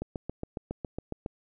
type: click train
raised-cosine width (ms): 2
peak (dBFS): -20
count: 10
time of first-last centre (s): 0.02-1.261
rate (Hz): 7.25
effects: none